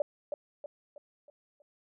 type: tone with echo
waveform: sine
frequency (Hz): 583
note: D5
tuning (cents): -13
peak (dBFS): -24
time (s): 0-0.02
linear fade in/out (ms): 2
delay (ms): 320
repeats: 5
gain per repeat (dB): -7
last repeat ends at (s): 1.62
effects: none